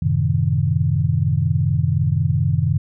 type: chord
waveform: sine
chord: F# diminished seventh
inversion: none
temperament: equal with one note detuned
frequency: 92.5 / 110 / 131.42 / 155.56 Hz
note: F#2 / A2 / C3 / Eb3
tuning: 0 / 0 / +8 / 0 cents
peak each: -21 / -23 / -20 / -20 dBFS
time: 0.02-2.78 s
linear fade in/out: 5 ms
effects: none